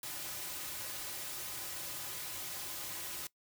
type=noise with comb filter; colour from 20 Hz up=white; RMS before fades=-42 dBFS; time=0.03-3.27 s; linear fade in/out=2 ms; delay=4.4 ms; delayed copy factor=-0.7; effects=noise-tail reverb RT60 0.1 s tail -20 dB re dry